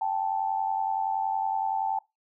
sine tone pair together, 784 / 874.7 Hz, G5 / A5, 0 / -10 cents, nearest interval major second, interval 190 cents, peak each -28 dBFS, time 0.01-1.99 s, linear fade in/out 5 ms, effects noise-tail reverb RT60 0.2 s tail -21 dB re dry

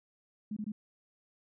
sine tone bursts, 211.4 Hz, G#3, 31 cents sharp, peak -34 dBFS, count 3, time 0.51-0.72 s, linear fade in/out 5 ms, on 56 ms, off 21 ms, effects none

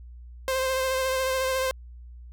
sawtooth tone with vibrato, 523.3 Hz, C5, in tune, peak -20 dBFS, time 0.48-1.71 s, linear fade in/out 0 ms, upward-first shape triangle, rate 14 Hz, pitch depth 26 cents each way, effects added 60 Hz sine -41 dBFS peak until 2.32 s

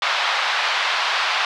pink band-pass noise, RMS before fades -21 dBFS, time 0.02-1.45 s, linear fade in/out 2 ms, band 810 to 4300 Hz, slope 24 dB/octave, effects none

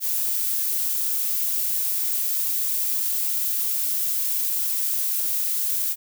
violet noise, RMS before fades -24 dBFS, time 0-5.96 s, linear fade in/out 50 ms, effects none

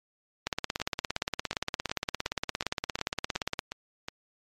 two click trains, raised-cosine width 0.2 ms, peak -11 / -17 dBFS, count 55 / 10, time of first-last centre 0.47-3.591 / 0.8-4.085 s, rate 17.3 / 2.74 Hz, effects MP3 64 kbps

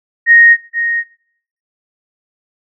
sine tone with echo, 1864.7 Hz, A#6, in tune, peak -3 dBFS, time 0.26-0.57 s, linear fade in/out 50 ms, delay 470 ms, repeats 1, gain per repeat -10 dB, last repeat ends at 1.04 s, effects noise-tail reverb RT60 0.6 s tail -19 dB re dry

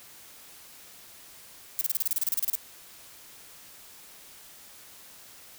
violet noise bursts, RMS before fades -26 dBFS, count 15, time 1.79-2.553 s, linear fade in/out 0 ms, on 21 ms, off 32 ms, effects white hiss -50 dBFS RMS until 5.58 s

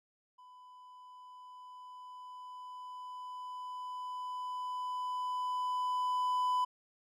triangle tone with level ramp, 1000 Hz, B5, 21 cents sharp, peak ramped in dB -52 to -26 dBFS, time 0.38-6.65 s, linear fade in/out 10 ms, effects none

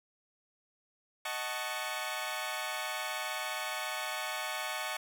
15% pulse chord, D# half-diminished seventh, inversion none, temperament equal with one note detuned, 622.3 / 745.6 / 880 / 1108.7 Hz, D#5 / F#5 / A5 / C#6, 0 / +13 / 0 / 0 cents, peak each -34 dBFS, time 1.25-4.97 s, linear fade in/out 5 ms, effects none

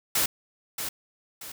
white noise with echo, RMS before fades -24 dBFS, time 0.15-0.26 s, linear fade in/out 5 ms, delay 630 ms, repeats 2, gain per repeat -8 dB, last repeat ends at 1.52 s, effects none

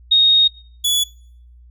sine / sawtooth tone pair in turn, 3729 / 3412 Hz, A#7 / G#7, 0 / +46 cents, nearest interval major second, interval 154 cents, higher first, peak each -9 / -12 dBFS, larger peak first, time 0.11-0.48 / 0.84-1.04 s, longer first, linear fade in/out 10 ms, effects noise-tail reverb RT60 0.7 s tail -26 dB re dry + added 60 Hz sine -42 dBFS peak until 1.7 s

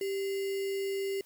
sine tone with sample-and-hold, 392 Hz, G4, in tune, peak -30 dBFS, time 0.01-1.21 s, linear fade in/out 2 ms, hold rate 2450 Hz, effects white hiss -61 dBFS RMS until 1.25 s

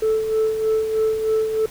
sine tone with tremolo, 438.6 Hz, A4, 6 cents flat, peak -13 dBFS, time 0.02-1.66 s, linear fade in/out 5 ms, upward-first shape sine, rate 3.2 Hz, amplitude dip 60%, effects tanh soft clip ceiling -14 dBFS + pink hiss -41 dBFS RMS until 1.7 s

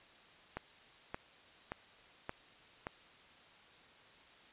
click train, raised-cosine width 0.5 ms, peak -24 dBFS, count 5, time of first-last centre 0.57-2.869 s, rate 1.74 Hz, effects white hiss -60 dBFS RMS until 4.52 s + resampled to 8000 Hz

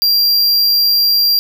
square tone, 4751 Hz, D8, 19 cents sharp, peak -10 dBFS, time 0.02-1.39 s, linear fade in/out 0 ms, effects none

